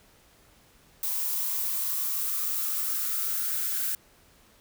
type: noise with high-pass filter sweep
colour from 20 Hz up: violet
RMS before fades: -29 dBFS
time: 1.03-3.95 s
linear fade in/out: 2 ms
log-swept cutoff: 930 to 1500 Hz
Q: 6.9
effects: pink hiss -59 dBFS RMS until 4.6 s